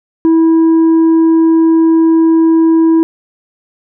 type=tone with tanh clipping; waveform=triangle; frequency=326 Hz; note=E4; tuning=19 cents flat; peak=-6 dBFS; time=0.25-3.03 s; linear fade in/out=0 ms; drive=8 dB; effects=none